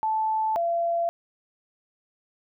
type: tone pair in turn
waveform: sine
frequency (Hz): 875 / 680.8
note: A5 / F5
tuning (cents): -10 / -44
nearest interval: major third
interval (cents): 434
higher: first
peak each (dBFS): -22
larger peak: neither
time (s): 0.03-0.56 / 0.56-1.09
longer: neither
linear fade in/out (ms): 0
effects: none